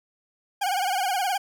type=tone with vibrato; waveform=40% pulse; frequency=765 Hz; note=G5; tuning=42 cents flat; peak=-22 dBFS; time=0.61-1.38 s; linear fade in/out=10 ms; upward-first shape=sine; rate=19 Hz; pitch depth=110 cents each way; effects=none